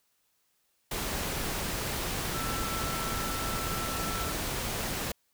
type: tone in noise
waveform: sine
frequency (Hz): 1333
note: E6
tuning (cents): +19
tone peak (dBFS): -37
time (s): 2.34-4.32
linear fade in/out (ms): 5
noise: pink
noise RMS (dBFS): -33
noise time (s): 0.91-5.12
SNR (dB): -7
effects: white hiss -73 dBFS RMS until 5.33 s